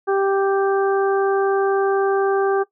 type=harmonic tone; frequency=392 Hz; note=G4; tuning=in tune; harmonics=1 / 2 / 3 / 4; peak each=-17 / -23 / -27 / -29 dBFS; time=0.07-2.64 s; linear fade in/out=20 ms; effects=noise-tail reverb RT60 0.1 s tail -18 dB re dry